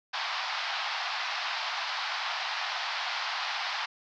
pink band-pass noise, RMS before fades -33 dBFS, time 0.13-3.86 s, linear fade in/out 10 ms, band 730 to 5100 Hz, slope 48 dB/octave, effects none

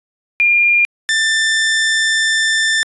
sine / sawtooth tone pair in turn, 2406 / 1780.2 Hz, D7 / A6, +41 / +20 cents, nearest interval perfect fourth, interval 521 cents, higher first, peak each -9 dBFS, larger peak neither, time 0.4-0.85 / 1.09-2.83 s, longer second, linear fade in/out 0 ms, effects resampled to 22050 Hz

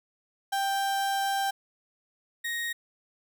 35% pulse tone pair in turn, 787 / 1871.8 Hz, G5 / A#6, +7 / +7 cents, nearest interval octave + minor third, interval 1500 cents, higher second, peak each -24 / -28 dBFS, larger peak first, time 0.52-1.51 / 2.44-2.73 s, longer first, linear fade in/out 10 ms, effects none

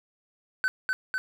triangle tone with echo, 1522 Hz, F#6, 48 cents sharp, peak -20 dBFS, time 0.64-0.68 s, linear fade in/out 0 ms, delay 250 ms, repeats 2, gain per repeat -2 dB, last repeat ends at 1.18 s, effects none

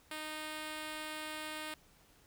5% pulse tone, 308.9 Hz, D#4, 12 cents flat, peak -29 dBFS, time 0.11-1.74 s, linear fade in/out 2 ms, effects pink hiss -65 dBFS RMS until 2.26 s

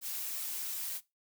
blue noise with flanger, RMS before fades -38 dBFS, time 0.01-1.01 s, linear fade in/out 50 ms, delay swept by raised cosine 1.6 to 6.2 ms, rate 2.7 Hz, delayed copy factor +0.5, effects noise-tail reverb RT60 0.2 s tail -18 dB re dry

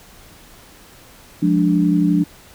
sine chord, D diminished, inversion first, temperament equal with one note detuned, 176.13 / 207.7 / 293.7 Hz, F3 / Ab3 / D4, +15 / 0 / 0 cents, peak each -16 / -21 / -16 dBFS, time 1.42-2.24 s, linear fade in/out 10 ms, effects pink hiss -45 dBFS RMS until 2.54 s

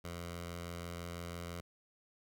10% pulse tone with notch filter, 86 Hz, F2, 26 cents flat, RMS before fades -44 dBFS, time 0.04-1.61 s, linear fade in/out 10 ms, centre 300 Hz, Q 1.2, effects none

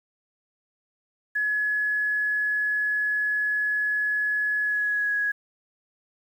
sine tone with pitch glide, 1695 to 1668.8 Hz, G#6 to G#6, +35 to +8 cents, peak -22 dBFS, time 1.35-5.32 s, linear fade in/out 10 ms, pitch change -27 cents, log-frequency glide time 4.62-5.13 s, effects 9-bit

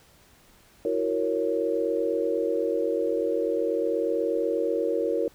sine chord, F# dominant seventh, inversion third, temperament equal, 329.6 / 370 / 466.2 / 554.4 Hz, E4 / F#4 / A#4 / C#5, 0 / 0 / 0 / 0 cents, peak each -30 / -31 / -26 / -29 dBFS, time 0.85-5.28 s, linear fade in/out 2 ms, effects pink hiss -57 dBFS RMS until 5.34 s

